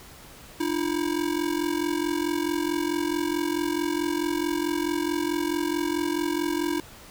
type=ring-modulated tone; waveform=square; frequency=321.5 Hz; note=E4; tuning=43 cents flat; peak=-22 dBFS; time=0.6-6.8 s; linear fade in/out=2 ms; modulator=22.3 Hz; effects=pink hiss -47 dBFS RMS until 7.1 s